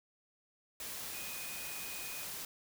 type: tone in noise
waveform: sine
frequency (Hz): 2487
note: D#7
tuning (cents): -1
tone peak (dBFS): -48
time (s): 1.14-2.24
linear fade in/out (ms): 2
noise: white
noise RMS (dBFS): -43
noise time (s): 0.8-2.45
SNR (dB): -8
effects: none